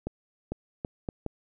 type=accelerating click train; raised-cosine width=2 ms; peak=-18 dBFS; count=5; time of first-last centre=0.07-1.263 s; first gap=450 ms; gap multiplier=0.73; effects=none